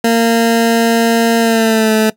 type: tone with pitch glide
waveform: 20% pulse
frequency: 230 to 218 Hz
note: A#3 to A3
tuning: -23 to -16 cents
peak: -4 dBFS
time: 0.04-2.1 s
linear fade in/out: 5 ms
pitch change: -93 cents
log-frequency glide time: 1.39-1.92 s
effects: noise-tail reverb RT60 0.1 s tail -19 dB re dry